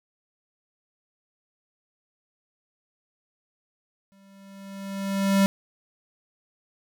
square tone with exponential growth, 196 Hz, G3, in tune, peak -16 dBFS, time 4.12-5.46 s, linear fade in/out 0 ms, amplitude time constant 290 ms, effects none

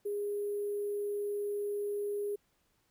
sine tone with sample-and-hold, 409.7 Hz, G#4, 24 cents flat, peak -32 dBFS, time 0.05-2.36 s, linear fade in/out 10 ms, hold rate 11025 Hz, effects pink hiss -74 dBFS RMS until 2.9 s

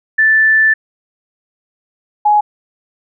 sine tone pair in turn, 1760 / 837.1 Hz, A6 / G#5, 0 / +13 cents, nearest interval octave + minor second, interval 1287 cents, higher first, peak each -7 dBFS, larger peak neither, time 0.18-0.74 / 2.25-2.41 s, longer first, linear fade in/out 10 ms, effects none

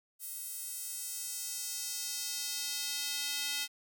square tone with high-pass filter sweep, 287.1 Hz, D4, 39 cents flat, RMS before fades -38 dBFS, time 0.19-3.68 s, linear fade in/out 50 ms, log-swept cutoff 11000 to 3100 Hz, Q 1.2, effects none

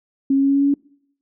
sine tone with pitch steps, 272 / 273.7 / 275.5 / 277.2 / 279 / 280.8 / 282.6 Hz, C#4 / C#4 / C#4 / C#4 / C#4 / C#4 / C#4, -33 / -22 / -11 / 0 / +11 / +22 / +34 cents, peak -13 dBFS, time 0.3-0.741 s, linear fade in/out 5 ms, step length 63 ms, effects noise-tail reverb RT60 0.7 s tail -25 dB re dry

